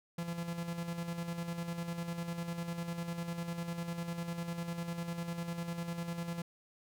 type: tone with tremolo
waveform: 45% pulse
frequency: 170 Hz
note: F3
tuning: 46 cents flat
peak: -35 dBFS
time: 0.18-6.42 s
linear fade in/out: 5 ms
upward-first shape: square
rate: 10 Hz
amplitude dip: 50%
effects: none